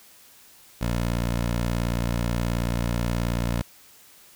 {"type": "tone", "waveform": "15% pulse", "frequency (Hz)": 58.6, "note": "A#1", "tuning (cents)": 10, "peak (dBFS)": -17, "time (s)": [0.81, 3.62], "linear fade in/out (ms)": 5, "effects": ["white hiss -52 dBFS RMS until 4.35 s"]}